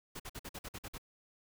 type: noise bursts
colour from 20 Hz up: pink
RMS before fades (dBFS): -44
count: 9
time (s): 0.15-0.982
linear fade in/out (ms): 10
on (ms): 48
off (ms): 50
effects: none